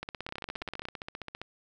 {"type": "two click trains", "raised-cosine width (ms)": 0.3, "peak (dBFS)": [-20, -22], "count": [15, 18], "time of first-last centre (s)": [[0.03, 0.854], [0.29, 1.416]], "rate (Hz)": [17, 15.1], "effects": []}